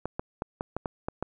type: clicks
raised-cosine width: 1 ms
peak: -16 dBFS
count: 8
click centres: 0.056 / 0.195 / 0.421 / 0.609 / 0.766 / 0.858 / 1.085 / 1.226 s
effects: none